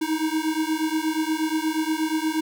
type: beating tone pair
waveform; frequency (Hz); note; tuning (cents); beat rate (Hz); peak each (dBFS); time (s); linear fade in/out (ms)
square; 311.1 / 319.5; D#4 / D#4; 0 / +46; 8.4; -26; 0.01-2.41; 10
effects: none

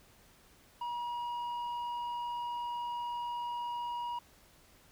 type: tone with tanh clipping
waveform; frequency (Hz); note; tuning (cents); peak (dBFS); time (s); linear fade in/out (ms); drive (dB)
triangle; 958; A#5; +47; -36; 0.81-4.19; 5; 10
effects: pink hiss -62 dBFS RMS until 4.91 s

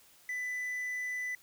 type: tone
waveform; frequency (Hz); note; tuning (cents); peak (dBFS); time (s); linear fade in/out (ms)
triangle; 1994; B6; +16; -32; 0.29-1.35; 2
effects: white hiss -61 dBFS RMS until 1.42 s

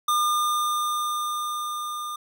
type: tone with level ramp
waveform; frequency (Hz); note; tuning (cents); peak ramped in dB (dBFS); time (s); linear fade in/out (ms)
square; 1207; D6; +47; -20 to -31; 0.08-2.16; 5
effects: none

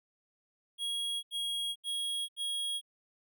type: tone bursts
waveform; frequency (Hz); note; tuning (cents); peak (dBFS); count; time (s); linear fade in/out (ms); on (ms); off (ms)
square; 3300; G#7; -12; -33; 4; 0.78-2.814; 50; 450; 78
effects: none

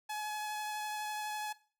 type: tone with vibrato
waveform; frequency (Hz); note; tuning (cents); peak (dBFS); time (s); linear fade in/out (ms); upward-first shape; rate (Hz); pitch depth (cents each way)
sawtooth; 848; G#5; +36; -33; 0.09-1.53; 10; sine; 12; 11
effects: noise-tail reverb RT60 0.4 s tail -18 dB re dry

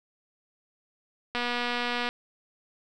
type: click train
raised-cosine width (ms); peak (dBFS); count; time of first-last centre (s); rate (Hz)
0.3; -14; 180; 1.35-2.09; 242
effects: none

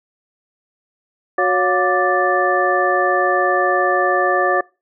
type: tone cluster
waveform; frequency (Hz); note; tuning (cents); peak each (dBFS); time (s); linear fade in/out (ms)
sine; 366.8 / 559 / 716 / 1175 / 1758; F#4 / C#5 / F5 / D6 / A6; -15 / +14 / +43 / +1 / -2; -20; 1.38-4.61; 5
effects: noise-tail reverb RT60 0.3 s tail -25 dB re dry

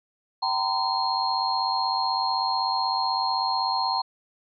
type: tone cluster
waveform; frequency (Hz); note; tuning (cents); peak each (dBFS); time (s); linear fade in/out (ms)
sine; 772 / 921 / 1017 / 4235; G5 / A#5 / C6 / C8; -27 / -21 / -50 / +20; -28; 0.42-4.02; 10
effects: none

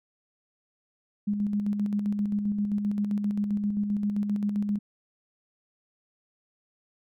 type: tone with tremolo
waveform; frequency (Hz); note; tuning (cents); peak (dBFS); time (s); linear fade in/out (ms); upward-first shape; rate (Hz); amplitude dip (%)
sine; 205.6; G#3; -17; -23; 1.27-4.79; 10; square; 7.6; 40
effects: none

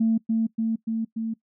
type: tone with echo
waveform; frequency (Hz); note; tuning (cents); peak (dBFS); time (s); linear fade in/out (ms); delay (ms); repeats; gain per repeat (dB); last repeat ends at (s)
sine; 224.4; A3; +34; -17; 0-0.18; 10; 290; 4; -2; 1.34
effects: noise-tail reverb RT60 0.1 s tail -21 dB re dry + tanh soft clip ceiling -13 dBFS

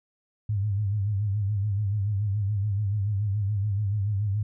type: tone with vibrato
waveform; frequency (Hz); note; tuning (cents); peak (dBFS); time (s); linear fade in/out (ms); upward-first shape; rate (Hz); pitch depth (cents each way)
sine; 102; G#2; -31; -23; 0.49-4.43; 5; sine; 7; 93
effects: none

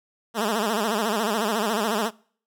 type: tone with vibrato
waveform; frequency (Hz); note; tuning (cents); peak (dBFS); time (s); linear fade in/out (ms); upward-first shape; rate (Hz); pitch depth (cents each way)
10% pulse; 217.1; A3; -23; -14; 0.34-2.11; 50; sine; 14; 130
effects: noise-tail reverb RT60 0.5 s tail -24 dB re dry

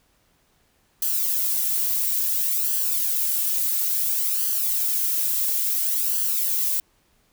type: noise with flanger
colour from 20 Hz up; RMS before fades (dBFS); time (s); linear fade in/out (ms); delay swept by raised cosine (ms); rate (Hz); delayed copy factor
violet; -23; 1.02-6.8; 2; 0.65 to 2.45; 0.58; +0.6
effects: pink hiss -64 dBFS RMS until 7.32 s

